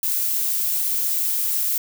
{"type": "noise with amplitude modulation", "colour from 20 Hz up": "violet", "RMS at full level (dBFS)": -21, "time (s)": [0.03, 1.78], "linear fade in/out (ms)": 2, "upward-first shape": "sine", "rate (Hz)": 164, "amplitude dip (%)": 25, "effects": []}